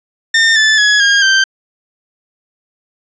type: tone with pitch steps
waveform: sawtooth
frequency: 1813 / 1747.2 / 1683.8 / 1622.7 / 1563.8 Hz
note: A#6 / A6 / G#6 / G#6 / G6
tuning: -49 / -13 / +23 / -41 / -5 cents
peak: -4 dBFS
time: 0.34-1.44 s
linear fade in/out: 5 ms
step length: 220 ms
effects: resampled to 16000 Hz + 7-bit